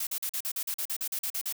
blue noise bursts, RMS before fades -32 dBFS, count 14, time 0-1.526 s, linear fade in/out 5 ms, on 70 ms, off 42 ms, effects none

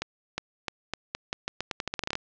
accelerating click train, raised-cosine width 0.2 ms, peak -12 dBFS, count 18, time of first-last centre 0.02-2.154 s, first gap 360 ms, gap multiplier 0.84, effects low-pass 6000 Hz 12 dB/octave

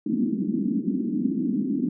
pink band-pass noise, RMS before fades -25 dBFS, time 0.06-1.89 s, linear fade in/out 5 ms, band 200 to 300 Hz, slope 48 dB/octave, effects none

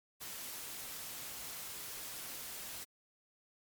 white noise, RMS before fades -45 dBFS, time 0.2-2.85 s, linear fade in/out 20 ms, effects MP3 96 kbps

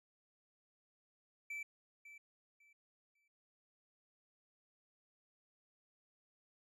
triangle tone with echo, 2321 Hz, D7, 21 cents flat, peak -40 dBFS, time 1.5-1.63 s, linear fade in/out 5 ms, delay 550 ms, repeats 3, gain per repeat -12 dB, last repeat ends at 3.28 s, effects none

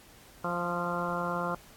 harmonic tone with a mistuned harmonic, 174.61 Hz, F3, in tune, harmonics 1 / 2 / 3 / 4 / 5 / 6 / 7 / 8, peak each -36 / -40 / -36 / -38 / -40 / -36 / -39 / -37 dBFS, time 0.44-1.55 s, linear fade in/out 5 ms, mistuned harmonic 8, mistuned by -19 cents, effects pink hiss -55 dBFS RMS until 1.76 s + AAC 64 kbps

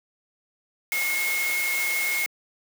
sine tone in noise, 2163 Hz, C#7, 43 cents flat, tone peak -24 dBFS, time 0.92-2.26 s, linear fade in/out 0 ms, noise white, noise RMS -30 dBFS, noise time 0.92-2.26 s, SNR +3 dB, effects high-pass 400 Hz 12 dB/octave

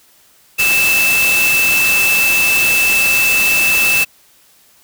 sine tone in noise, 2637 Hz, E7, in tune, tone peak -11 dBFS, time 0.58-4.05 s, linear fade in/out 20 ms, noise white, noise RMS -18 dBFS, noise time 0.58-4.05 s, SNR +4 dB, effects white hiss -50 dBFS RMS until 4.83 s

